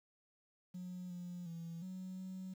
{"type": "tone with pitch steps", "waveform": "triangle", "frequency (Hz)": [180.8, 176.9, 167.1, 185.9, 187.1], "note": ["F#3", "F3", "E3", "F#3", "F#3"], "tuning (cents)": [-40, 23, 24, 8, 20], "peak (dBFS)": -40, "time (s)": [0.74, 2.54], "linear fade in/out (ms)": 10, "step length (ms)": 360, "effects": ["tanh soft clip ceiling -40 dBFS", "11-bit"]}